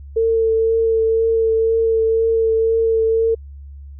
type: tone with vibrato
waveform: sine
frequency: 450 Hz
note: A4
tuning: 39 cents sharp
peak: -13 dBFS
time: 0.16-3.35 s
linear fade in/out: 10 ms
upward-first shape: triangle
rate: 2 Hz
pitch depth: 16 cents each way
effects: added 70 Hz sine -33 dBFS peak until 3.99 s